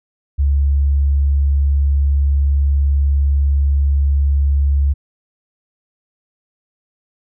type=tone; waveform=sine; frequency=70.2 Hz; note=C#2; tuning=22 cents sharp; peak=-11 dBFS; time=0.38-4.94 s; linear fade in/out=20 ms; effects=none